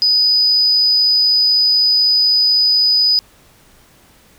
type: tone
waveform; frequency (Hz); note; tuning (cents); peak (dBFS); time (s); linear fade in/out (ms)
sine; 4978; D#8; 0; -9; 0.02-3.19; 0
effects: tanh soft clip ceiling -5 dBFS + pink hiss -49 dBFS RMS until 4.38 s